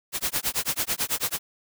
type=noise with tremolo; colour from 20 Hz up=white; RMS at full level=-24 dBFS; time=0.12-1.39 s; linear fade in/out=50 ms; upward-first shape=sine; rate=9.1 Hz; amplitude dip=100%; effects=none